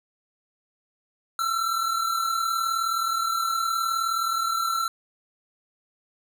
square tone pair together, 1312 / 1351.2 Hz, E6 / E6, -9 / +42 cents, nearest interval minor second, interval 51 cents, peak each -31 / -25 dBFS, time 1.39-4.88 s, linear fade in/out 2 ms, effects none

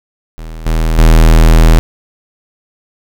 square tone with level steps, 40.21 Hz, E1, 42 cents flat, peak -24 / -10 / -3 dBFS, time 0.38-1.79 s, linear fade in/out 0 ms, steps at 0.66 / 0.98 s, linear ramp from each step 5 ms, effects none

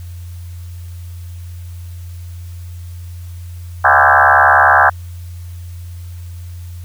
sine tone with frequency modulation, 1174.7 Hz, D6, in tune, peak -6 dBFS, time 3.84-4.9 s, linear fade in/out 10 ms, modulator 69.9 Hz, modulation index 7.1, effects added 87 Hz sine -27 dBFS peak until 6.84 s + white hiss -47 dBFS RMS until 6.84 s

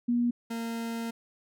sine / 40% pulse tone pair in turn, 240 / 229.9 Hz, B3 / A#3, -49 / -24 cents, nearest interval minor second, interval 75 cents, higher first, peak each -23 / -31 dBFS, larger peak first, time 0.08-0.31 / 0.5-1.11 s, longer second, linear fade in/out 10 ms, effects none

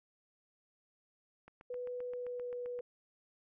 click train, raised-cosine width 0.5 ms, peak -39 dBFS, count 11, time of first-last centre 1.48-2.791 s, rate 7.63 Hz
sine tone with pitch glide, 493.9 to 489.6 Hz, B4 to B4, 0 to -15 cents, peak -38 dBFS, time 1.7-2.81 s, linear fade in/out 5 ms, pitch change -15 cents, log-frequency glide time 2.06-2.54 s
effects none

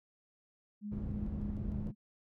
sine tone with tremolo, 207.7 Hz, G#3, in tune, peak -38 dBFS, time 0.81-1.95 s, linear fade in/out 50 ms, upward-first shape square, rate 3.3 Hz, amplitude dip 35%
white low-pass noise, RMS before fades -39 dBFS, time 0.91-1.92 s, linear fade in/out 20 ms, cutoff 120 Hz, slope 12 dB/octave
effects none

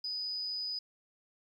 sine tone with amplitude modulation, 4978 Hz, D#8, in tune, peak -33 dBFS, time 0.04-0.79 s, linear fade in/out 5 ms, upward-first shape sine, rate 189 Hz, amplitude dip 25%, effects 11-bit

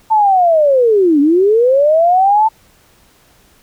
sine linear two-way sweep, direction down then up, 894 to 277.2 to 894 Hz, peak -7 dBFS, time 0.1-2.49 s, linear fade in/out 20 ms, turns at 1.2 s, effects pink hiss -50 dBFS RMS until 3.62 s

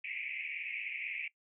pink band-pass noise, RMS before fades -40 dBFS, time 0.04-1.28 s, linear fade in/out 5 ms, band 2100 to 2600 Hz, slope 96 dB/octave, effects noise-tail reverb RT60 0.1 s tail -20 dB re dry

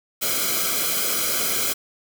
white noise with comb filter, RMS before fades -23 dBFS, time 0.21-1.74 s, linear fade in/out 20 ms, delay 1.1 ms, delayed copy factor -0.85, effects none

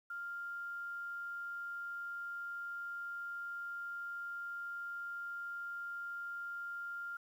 sine tone with quantisation, 1396.9 Hz, F6, in tune, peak -40 dBFS, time 0.1-7.17 s, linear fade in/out 5 ms, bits 11, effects none

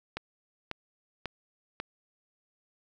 click train, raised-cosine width 0.3 ms, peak -18 dBFS, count 4, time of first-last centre 0.17-1.8 s, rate 1.84 Hz, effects none

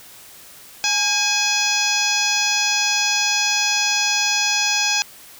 harmonic tone with a mistuned harmonic, 840 Hz, G#5, 19 cents sharp, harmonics 1 / 2 / 3 / 4 / 5 / 6 / 7 / 8, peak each -27 / -27 / -22 / -26 / -28 / -23 / -25 / -27 dBFS, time 0.84-5.02 s, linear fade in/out 0 ms, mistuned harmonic 2, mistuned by -64 cents, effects white hiss -43 dBFS RMS until 5.39 s

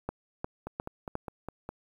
two click trains, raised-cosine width 1 ms, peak -23 / -18 dBFS, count 6 / 4, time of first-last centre 0.67-1.69 / 0.09-1.154 s, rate 4.9 / 2.82 Hz, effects 9-bit

